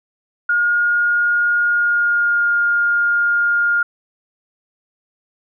sine tone with pitch glide, 1427 to 1413.9 Hz, F6 to F6, +37 to +21 cents, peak -13 dBFS, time 0.49-3.83 s, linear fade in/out 5 ms, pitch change -16 cents, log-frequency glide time 1.64-2.53 s, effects none

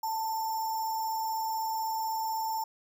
sine tone with sample-and-hold, 888 Hz, A5, 16 cents sharp, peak -29 dBFS, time 0.03-2.64 s, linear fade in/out 5 ms, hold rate 6300 Hz, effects none

